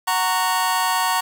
sawtooth chord, F# major, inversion none, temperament just, 740 / 925 / 1110 Hz, F#5 / A#5 / C#6, 0 / -14 / +2 cents, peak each -20 / -17 / -19 dBFS, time 0.07-1.21 s, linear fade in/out 10 ms, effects 7-bit

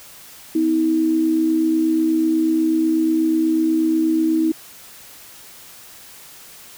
sine tone pair together, 251.7 / 319.9 Hz, B3 / D#4, +33 / +48 cents, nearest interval major third, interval 415 cents, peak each -24 / -15 dBFS, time 0.55-4.52 s, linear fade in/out 5 ms, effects white hiss -42 dBFS RMS until 6.77 s

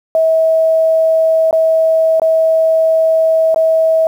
sine tone with dropouts, 645 Hz, E5, 38 cents flat, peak -8 dBFS, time 0.15-4.07 s, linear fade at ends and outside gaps 1 ms, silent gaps 1.51-1.528 / 2.198-2.218 / 3.545-3.56 s, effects 7-bit

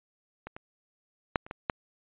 clicks, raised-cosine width 0.5 ms, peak -24 / -26 / -8 / -30 / -21 / -11 dBFS, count 6, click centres 0.47 / 0.565 / 1.358 / 1.465 / 1.511 / 1.698 s, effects resampled to 8000 Hz

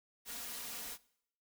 white noise with comb filter, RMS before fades -44 dBFS, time 0.25-0.98 s, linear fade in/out 50 ms, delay 4.2 ms, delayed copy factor +0.65, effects noise-tail reverb RT60 0.7 s tail -21 dB re dry

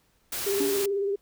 white noise, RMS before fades -32 dBFS, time 0.32-0.86 s, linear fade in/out 5 ms
sine tone with vibrato, 398.9 Hz, G4, 30 cents sharp, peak -24 dBFS, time 0.46-1.16 s, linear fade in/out 10 ms, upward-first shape triangle, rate 18 Hz, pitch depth 50 cents each way
triangle tone with exponential decay, 285.3 Hz, C#4, 50 cents sharp, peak -22 dBFS, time 0.6-0.99 s, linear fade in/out 5 ms, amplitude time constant 84 ms
effects pink hiss -67 dBFS RMS until 1.21 s

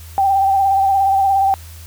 sine tone with vibrato, 782 Hz, G5, 4 cents flat, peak -11 dBFS, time 0.18-1.54 s, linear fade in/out 0 ms, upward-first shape sine, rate 17 Hz, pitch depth 33 cents each way, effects added 82 Hz sine -34 dBFS peak until 1.86 s + white hiss -42 dBFS RMS until 1.86 s

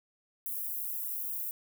white high-pass noise, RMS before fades -36 dBFS, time 0.46-1.51 s, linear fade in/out 0 ms, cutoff 12000 Hz, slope 24 dB/octave, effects none

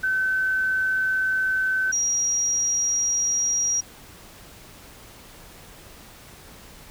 sine tone pair in turn, 1528 / 5714 Hz, G6 / F8, -45 / +39 cents, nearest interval octave + major seventh, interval 2284 cents, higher second, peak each -20 dBFS, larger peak neither, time 0.03-1.92 / 1.92-3.81 s, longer neither, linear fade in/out 10 ms, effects pink hiss -46 dBFS RMS until 6.9 s

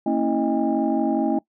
sine tone cluster, 228.5 / 273.5 / 325.8 / 624 / 808 Hz, A#3 / C#4 / E4 / D#5 / G#5, -34 / -23 / -20 / +5 / -48 cents, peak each -24 / -23 / -23 / -28 / -27 dBFS, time 0.06-1.39 s, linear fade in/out 5 ms, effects noise-tail reverb RT60 0.1 s tail -22 dB re dry + tanh soft clip ceiling -9 dBFS

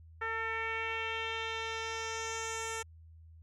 10% pulse tone with low-pass filter sweep, 449.5 Hz, A4, 37 cents sharp, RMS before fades -37 dBFS, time 0.21-2.83 s, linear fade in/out 10 ms, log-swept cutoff 1700 to 8800 Hz, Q 2.5, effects added 81 Hz sine -52 dBFS peak until 3.42 s

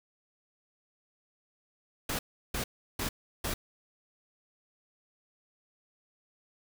pink noise bursts, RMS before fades -33 dBFS, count 4, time 2.09-3.54 s, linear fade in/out 5 ms, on 100 ms, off 350 ms, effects none

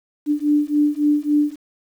sine beating tone pair, 293.7 / 297.3 Hz, D4 / D4, 0 / +21 cents, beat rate 3.6 Hz, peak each -18 dBFS, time 0.26-1.56 s, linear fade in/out 50 ms, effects 8-bit

